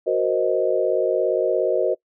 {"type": "chord", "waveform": "sine", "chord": "C half-diminished seventh", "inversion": "second", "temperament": "equal with one note detuned", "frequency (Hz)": [370, 466.2, 523.3, 624.1], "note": ["Gb4", "Bb4", "C5", "Eb5"], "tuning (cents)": [0, 0, 0, 5], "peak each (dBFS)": -23, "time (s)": [0.06, 1.95], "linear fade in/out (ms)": 20, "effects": ["noise-tail reverb RT60 0.1 s tail -23 dB re dry"]}